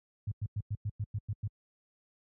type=tone bursts; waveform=sine; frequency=103.83 Hz; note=G#2; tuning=in tune; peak=-30 dBFS; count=9; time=0.27-1.476 s; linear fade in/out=5 ms; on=46 ms; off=99 ms; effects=high-pass 60 Hz 12 dB/octave